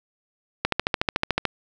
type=click train; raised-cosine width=0.3 ms; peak=-4 dBFS; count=12; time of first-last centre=0.65-1.453 s; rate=13.7 Hz; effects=none